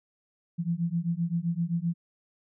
sine beating tone pair, 165.9 / 173.6 Hz, E3 / F3, +11 / -10 cents, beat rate 7.7 Hz, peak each -29 dBFS, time 0.58-1.94 s, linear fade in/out 20 ms, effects none

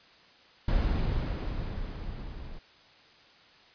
brown noise with level ramp, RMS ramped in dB -25 to -42 dBFS, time 0.68-2.59 s, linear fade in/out 5 ms, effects white hiss -57 dBFS RMS until 3.74 s + resampled to 11025 Hz

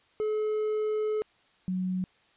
triangle / sine tone pair in turn, 428.6 / 184.63 Hz, A4 / F#3, -45 / -3 cents, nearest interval octave + minor third, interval 1458 cents, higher first, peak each -24 / -27 dBFS, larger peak first, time 0.2-1.22 / 1.68-2.04 s, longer first, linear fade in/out 0 ms, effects white hiss -64 dBFS RMS until 2.36 s + resampled to 8000 Hz

